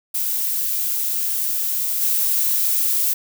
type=noise with level steps; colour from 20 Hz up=violet; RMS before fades=-22 / -19 dBFS; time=0.14-3.14 s; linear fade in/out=10 ms; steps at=2.01 s; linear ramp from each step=10 ms; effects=none